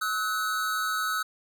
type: tone pair together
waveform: square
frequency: 1286.3 / 1486 Hz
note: E6 / F#6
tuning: -43 / +7 cents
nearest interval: major second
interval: 250 cents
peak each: -29 / -31 dBFS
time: 0.01-1.23 s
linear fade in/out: 10 ms
effects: none